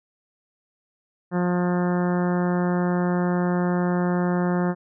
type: harmonic tone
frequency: 177.8 Hz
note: F3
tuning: 31 cents sharp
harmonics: 1 / 2 / 3 / 4 / 5 / 6 / 7 / 8 / 9 / 10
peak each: -21 / -27 / -31 / -33 / -35 / -37 / -38 / -39 / -40 / -41 dBFS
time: 1.31-4.75 s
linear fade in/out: 50 ms
effects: none